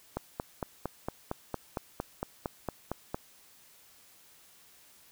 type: click train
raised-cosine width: 1 ms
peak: -18 dBFS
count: 14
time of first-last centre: 0.17-3.145 s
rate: 4.37 Hz
effects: white hiss -59 dBFS RMS until 5.11 s